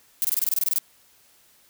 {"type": "noise bursts", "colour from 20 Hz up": "violet", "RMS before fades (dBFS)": -22, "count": 12, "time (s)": [0.22, 0.784], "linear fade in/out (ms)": 0, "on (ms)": 25, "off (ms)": 24, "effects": ["white hiss -58 dBFS RMS until 1.69 s"]}